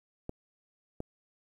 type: clicks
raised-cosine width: 2 ms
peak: -23 dBFS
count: 2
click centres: 0.294 / 1.004 s
effects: 10-bit